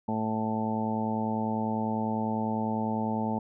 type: harmonic tone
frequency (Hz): 110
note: A2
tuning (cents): 0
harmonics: 1 / 2 / 3 / 4 / 5 / 6 / 7 / 8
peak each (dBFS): -37 / -29 / -41 / -39 / -40 / -40 / -38 / -34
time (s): 0.08-3.39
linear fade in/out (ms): 5
effects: none